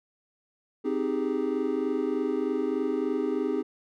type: chord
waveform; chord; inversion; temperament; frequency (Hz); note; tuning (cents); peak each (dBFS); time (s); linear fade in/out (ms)
triangle; Ab major seventh; first; equal; 261.6 / 311.1 / 392 / 415.3; C4 / Eb4 / G4 / Ab4; 0 / 0 / 0 / 0; -29; 0.84-3.63; 20
effects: none